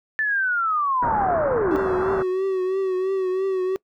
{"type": "linear sweep", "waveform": "sine", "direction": "down", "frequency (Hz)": [1768, 285.9], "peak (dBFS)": -19, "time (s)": [0.19, 1.76], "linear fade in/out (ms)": 0}
{"type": "low-pass noise", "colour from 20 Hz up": "white", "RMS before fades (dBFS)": -27, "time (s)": [1.02, 2.23], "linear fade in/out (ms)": 10, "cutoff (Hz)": 1500, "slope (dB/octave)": 48}
{"type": "tone with vibrato", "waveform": "triangle", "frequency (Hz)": 377.5, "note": "F#4", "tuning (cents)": 35, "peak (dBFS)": -18, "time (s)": [1.71, 3.76], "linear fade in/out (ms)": 0, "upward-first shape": "triangle", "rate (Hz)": 3, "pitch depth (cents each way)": 55}
{"effects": ["noise-tail reverb RT60 0.1 s tail -23 dB re dry"]}